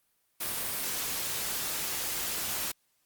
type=noise; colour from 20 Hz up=white; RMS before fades=-33 dBFS; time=0.4-2.72 s; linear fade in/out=10 ms; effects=white hiss -73 dBFS RMS until 3.05 s + Opus 32 kbps